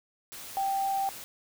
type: tone in noise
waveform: sine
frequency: 783 Hz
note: G5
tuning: 2 cents flat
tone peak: -26 dBFS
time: 0.57-1.09 s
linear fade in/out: 0 ms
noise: white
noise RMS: -43 dBFS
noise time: 0.32-1.24 s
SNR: +14 dB
effects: none